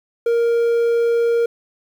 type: tone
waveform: triangle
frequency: 467.5 Hz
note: A#4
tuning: 5 cents sharp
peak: -12 dBFS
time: 0.26-1.46 s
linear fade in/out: 5 ms
effects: 8-bit